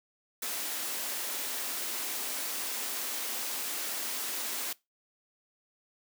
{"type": "high-pass noise", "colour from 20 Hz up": "white", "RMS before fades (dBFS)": -35, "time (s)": [0.42, 4.73], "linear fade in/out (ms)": 5, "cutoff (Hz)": 220, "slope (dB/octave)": 48, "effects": ["noise-tail reverb RT60 0.2 s tail -21 dB re dry"]}